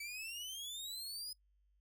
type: exponential sweep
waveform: sawtooth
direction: up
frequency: 2282 to 5050 Hz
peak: -40 dBFS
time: 0-1.33 s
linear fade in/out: 5 ms
effects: noise-tail reverb RT60 0.1 s tail -19 dB re dry + added 50 Hz sine -70 dBFS peak until 1.8 s